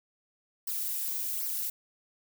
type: noise with flanger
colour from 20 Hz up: violet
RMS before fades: -33 dBFS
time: 0.67-1.7 s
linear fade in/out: 5 ms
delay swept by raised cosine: 0.27 to 4.67 ms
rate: 1.3 Hz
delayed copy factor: -0.7
effects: none